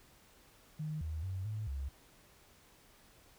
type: tone with pitch steps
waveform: sine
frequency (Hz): 154.1 / 78.7 / 94.3 / 107.2 / 68.3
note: D#3 / D#2 / F#2 / A2 / C#2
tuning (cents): -16 / +20 / +33 / -45 / -25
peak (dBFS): -36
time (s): 0.79-1.89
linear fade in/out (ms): 10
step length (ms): 220
effects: pink hiss -63 dBFS RMS until 3.38 s